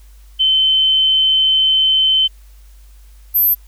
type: tone pair in turn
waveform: sine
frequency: 3073 / 12292 Hz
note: G7 / G9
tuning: -35 / -35 cents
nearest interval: 2 octaves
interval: 2400 cents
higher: second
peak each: -10 dBFS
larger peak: neither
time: 0.39-2.28 / 3.34-3.55 s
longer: first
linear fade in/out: 20 ms
effects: added 50 Hz sine -39 dBFS peak until 3.67 s + white hiss -54 dBFS RMS until 3.67 s